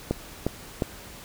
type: click train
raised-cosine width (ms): 2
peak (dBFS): -10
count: 3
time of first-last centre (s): 0.11-0.822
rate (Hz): 2.81
effects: pink hiss -44 dBFS RMS until 1.24 s